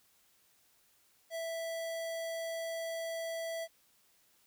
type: tone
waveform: square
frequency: 659.3 Hz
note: E5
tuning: in tune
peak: -37 dBFS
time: 1.3-3.68 s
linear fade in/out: 50 ms
effects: white hiss -69 dBFS RMS until 4.46 s